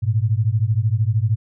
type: beating tone pair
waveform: sine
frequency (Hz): 103.83 / 116.83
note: G#2 / A#2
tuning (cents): 0 / +4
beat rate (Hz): 13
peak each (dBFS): -18 / -19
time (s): 0.02-1.36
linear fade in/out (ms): 20
effects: none